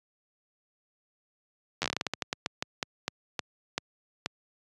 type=slowing click train; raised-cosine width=0.2 ms; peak=-11 dBFS; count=20; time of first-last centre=1.82-4.26 s; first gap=10 ms; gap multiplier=1.24; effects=high-pass 100 Hz 12 dB/octave + resampled to 24000 Hz